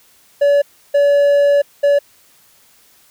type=tone bursts at uneven times; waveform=triangle; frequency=571 Hz; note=D5; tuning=49 cents flat; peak=-7 dBFS; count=3; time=0.41-0.62 / 0.94-1.62 / 1.83-1.99 s; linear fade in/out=10 ms; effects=white hiss -51 dBFS RMS until 3.1 s